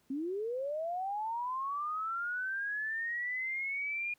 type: linear sweep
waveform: sine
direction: up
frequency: 257.9 to 2434 Hz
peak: -33 dBFS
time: 0.1-4.14 s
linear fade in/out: 5 ms
effects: pink hiss -71 dBFS RMS until 4.18 s + high-pass 80 Hz 12 dB/octave